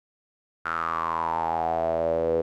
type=tone with band-pass filter sweep; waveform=sawtooth; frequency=82.41 Hz; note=E2; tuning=in tune; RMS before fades=-26 dBFS; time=0.65-2.42 s; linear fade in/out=10 ms; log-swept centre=1400 to 470 Hz; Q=8.4; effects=none